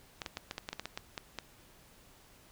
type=clicks; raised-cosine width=0.2 ms; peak=-20 dBFS; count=12; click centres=0.218 / 0.262 / 0.371 / 0.511 / 0.581 / 0.689 / 0.73 / 0.796 / 0.856 / 0.975 / 1.178 / 1.387 s; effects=pink hiss -60 dBFS RMS until 2.51 s